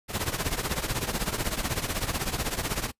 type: noise with tremolo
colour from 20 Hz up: pink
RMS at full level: -26 dBFS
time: 0.08-2.92 s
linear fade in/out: 50 ms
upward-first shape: triangle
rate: 16 Hz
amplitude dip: 85%
effects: noise-tail reverb RT60 0.1 s tail -23 dB re dry + resampled to 32000 Hz